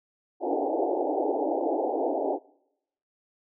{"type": "band-pass noise", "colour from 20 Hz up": "pink", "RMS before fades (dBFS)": -27, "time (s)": [0.4, 2.39], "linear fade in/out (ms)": 50, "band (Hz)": [280, 850], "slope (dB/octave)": 96, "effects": ["noise-tail reverb RT60 0.8 s tail -23 dB re dry"]}